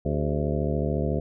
harmonic tone with a mistuned harmonic, 74 Hz, D2, 14 cents sharp, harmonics 1 / 2 / 3 / 4 / 5 / 6 / 7 / 8 / 9, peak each -29 / -28 / -31 / -35 / -34 / -33 / -33 / -37 / -36 dBFS, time 0.05-1.2 s, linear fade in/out 5 ms, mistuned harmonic 6, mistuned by -95 cents, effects none

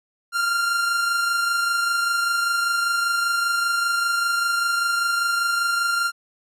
45% pulse tone pair together, 1388.9 / 1414 Hz, F6 / F6, -10 / +21 cents, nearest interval unison, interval 31 cents, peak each -20 / -31 dBFS, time 0.32-6.12 s, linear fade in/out 50 ms, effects low-pass 12000 Hz 12 dB/octave

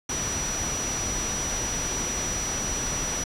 sine tone in noise, 5860 Hz, F#8, 18 cents flat, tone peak -28 dBFS, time 0.09-3.24 s, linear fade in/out 5 ms, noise pink, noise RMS -31 dBFS, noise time 0.09-3.24 s, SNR 0 dB, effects low-pass 9000 Hz 12 dB/octave

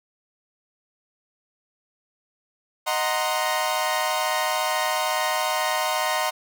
sawtooth chord, C half-diminished seventh, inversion first, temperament equal, 622.3 / 740 / 932.3 / 1046.5 Hz, Eb5 / Gb5 / Bb5 / C6, 0 / 0 / 0 / 0 cents, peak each -24 dBFS, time 2.86-6.31 s, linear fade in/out 20 ms, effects none

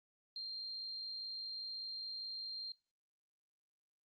sine tone with amplitude modulation, 4186 Hz, C8, in tune, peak -40 dBFS, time 0.36-2.72 s, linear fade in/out 2 ms, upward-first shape sine, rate 105 Hz, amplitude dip 30%, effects noise-tail reverb RT60 0.3 s tail -21 dB re dry + Opus 32 kbps

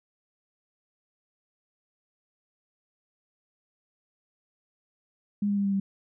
sine tone with pitch steps, 204.5 / 202.3 / 200.1 / 197.88 / 195.72 Hz, G#3 / G#3 / G3 / G3 / G3, -26 / -45 / +36 / +17 / -2 cents, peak -23 dBFS, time 5.42-5.8 s, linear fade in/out 5 ms, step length 76 ms, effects none

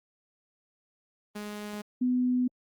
sawtooth / sine tone pair in turn, 208.4 / 250.1 Hz, G#3 / B3, +6 / +22 cents, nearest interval minor third, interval 316 cents, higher second, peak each -31 / -23 dBFS, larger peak second, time 1.35-1.82 / 2.01-2.48 s, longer neither, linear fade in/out 10 ms, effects Opus 24 kbps

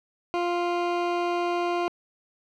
20% pulse tone, 349.2 Hz, F4, in tune, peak -19 dBFS, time 0.34-1.88 s, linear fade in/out 0 ms, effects low-pass 3000 Hz 12 dB/octave + 10-bit

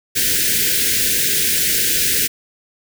white band-stop noise, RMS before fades -17 dBFS, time 0.15-2.28 s, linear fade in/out 20 ms, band 510 to 1500 Hz, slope 96 dB/octave, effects none

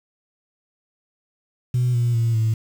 sine tone with pitch steps, 124 / 119.57 / 115.3 / 111.18 Hz, B2 / A#2 / A#2 / A2, +7 / +44 / -19 / +18 cents, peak -15 dBFS, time 1.74-2.54 s, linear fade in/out 5 ms, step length 200 ms, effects tanh soft clip ceiling -14 dBFS + 7-bit

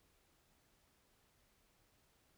silence, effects pink hiss -74 dBFS RMS until 2.37 s

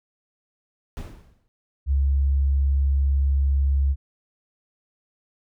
brown noise with exponential decay, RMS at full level -30 dBFS, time 0.97-1.48 s, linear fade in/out 0 ms, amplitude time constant 110 ms
sine tone, 68.9 Hz, C#2, 10 cents flat, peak -17 dBFS, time 1.86-3.96 s, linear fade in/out 50 ms
effects none

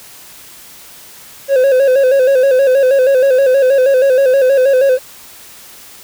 triangle tone with vibrato, 530 Hz, C5, 22 cents sharp, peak -5 dBFS, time 1.48-4.99 s, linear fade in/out 50 ms, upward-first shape square, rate 6.3 Hz, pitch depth 66 cents each way, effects white hiss -37 dBFS RMS until 6.03 s

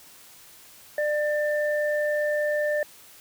sine tone pair together, 596.6 / 1785 Hz, D5 / A6, +27 / +24 cents, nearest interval octave + perfect fifth, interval 1897 cents, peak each -23 / -29 dBFS, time 0.98-2.83 s, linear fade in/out 2 ms, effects white hiss -50 dBFS RMS until 3.2 s

